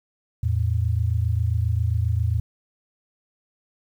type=tone pair together; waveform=sine; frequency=83.84 / 111.3 Hz; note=E2 / A2; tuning=+30 / +20 cents; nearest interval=perfect fourth; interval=490 cents; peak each=-22 dBFS; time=0.43-2.4 s; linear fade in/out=5 ms; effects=9-bit